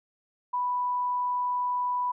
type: tone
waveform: sine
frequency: 988 Hz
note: B5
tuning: in tune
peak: -25 dBFS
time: 0.53-2.12 s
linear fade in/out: 10 ms
effects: none